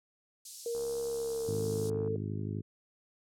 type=high-pass noise; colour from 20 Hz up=white; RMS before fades=-43 dBFS; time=0.45-1.9 s; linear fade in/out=5 ms; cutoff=4500 Hz; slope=24 dB/octave
type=tone with pitch glide; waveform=sine; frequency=468.1 to 443.4 Hz; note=A#4 to A4; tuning=+7 to +13 cents; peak=-32 dBFS; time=0.66-2.16 s; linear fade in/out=2 ms; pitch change=-94 cents; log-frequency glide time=1.06-1.88 s
type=click train; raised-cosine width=1 ms; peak=-35 dBFS; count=92; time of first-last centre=0.75-2.077 s; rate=68.6 Hz
type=harmonic tone; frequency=51.91 Hz; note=G#1; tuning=in tune; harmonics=2 / 3 / 4 / 5 / 6 / 7 / 8; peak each=-36 / -40 / -42 / -44 / -46 / -47 / -48 dBFS; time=1.47-2.62 s; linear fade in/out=20 ms
effects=low-pass 10000 Hz 12 dB/octave